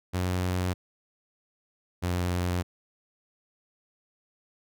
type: tone pair in turn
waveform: sawtooth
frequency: 91 / 89.02 Hz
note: F#2 / F2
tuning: -28 / +34 cents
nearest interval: unison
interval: 38 cents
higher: first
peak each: -22 dBFS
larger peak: neither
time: 0.13-0.74 / 2.02-2.63 s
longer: neither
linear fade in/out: 20 ms
effects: none